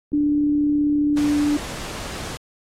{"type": "click train", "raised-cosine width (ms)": 3, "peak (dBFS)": -25, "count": 42, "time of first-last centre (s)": [0.12, 1.302], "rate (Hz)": 34.7}
{"type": "tone", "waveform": "sine", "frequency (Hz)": 293.7, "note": "D4", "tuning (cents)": 0, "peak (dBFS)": -16, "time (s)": [0.13, 1.57], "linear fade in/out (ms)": 5}
{"type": "noise", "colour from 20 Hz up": "pink", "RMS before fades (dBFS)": -32, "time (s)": [1.17, 2.37], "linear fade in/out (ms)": 0}
{"effects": ["low-pass 9000 Hz 12 dB/octave", "AAC 48 kbps"]}